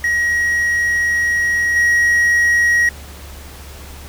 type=tone with level steps; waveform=triangle; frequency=1898 Hz; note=A#6; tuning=31 cents sharp; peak=-12 / -9 dBFS; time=0.04-2.89 s; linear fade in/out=2 ms; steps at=1.76 s; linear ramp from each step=2 ms; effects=added 71 Hz sine -34 dBFS peak until 4.08 s + pink hiss -38 dBFS RMS until 4.08 s